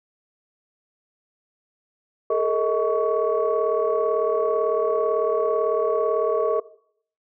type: tone cluster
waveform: sine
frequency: 419.2 / 457.2 / 631 / 1122 Hz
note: G#4 / A#4 / D#5 / C#6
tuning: +16 / -34 / +24 / +21 cents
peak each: -24 / -21 / -24 / -27 dBFS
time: 2.3-6.6 s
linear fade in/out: 5 ms
effects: noise-tail reverb RT60 0.6 s tail -18 dB re dry + tanh soft clip ceiling -9 dBFS